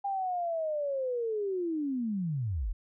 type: linear sweep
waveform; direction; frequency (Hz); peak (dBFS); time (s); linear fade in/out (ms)
sine; down; 805 to 34.66; -29; 0.04-2.73; 10
effects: none